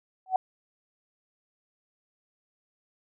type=tone with exponential growth; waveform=sine; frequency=751 Hz; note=F#5; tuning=26 cents sharp; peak=-16 dBFS; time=0.26-0.36 s; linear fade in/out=2 ms; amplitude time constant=20 ms; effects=none